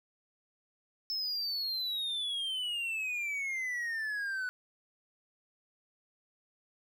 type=exponential sweep; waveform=triangle; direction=down; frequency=5280 to 1480 Hz; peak=-31 dBFS; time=1.1-4.49 s; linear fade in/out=0 ms; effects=none